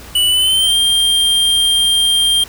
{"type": "tone with pitch glide", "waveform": "square", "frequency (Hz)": [2960, 3191], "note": ["F#7", "G7"], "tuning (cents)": [0, 30], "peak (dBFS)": -11, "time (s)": [0.15, 2.44], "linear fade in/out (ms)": 5, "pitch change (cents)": 130, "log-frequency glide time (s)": [0.27, 0.77], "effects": ["added 60 Hz sine -36 dBFS peak until 2.48 s", "pink hiss -36 dBFS RMS until 2.48 s"]}